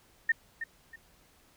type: tone with echo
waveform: sine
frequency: 1824 Hz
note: A#6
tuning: 38 cents flat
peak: -21 dBFS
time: 0.29-0.32 s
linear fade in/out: 5 ms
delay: 320 ms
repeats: 2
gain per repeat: -11 dB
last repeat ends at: 0.96 s
effects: pink hiss -63 dBFS RMS until 1.56 s